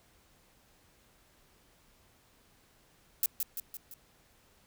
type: noise with echo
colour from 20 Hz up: violet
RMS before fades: -27 dBFS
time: 3.23-3.26 s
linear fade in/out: 2 ms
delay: 170 ms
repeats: 4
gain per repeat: -5 dB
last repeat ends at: 3.94 s
effects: pink hiss -65 dBFS RMS until 4.66 s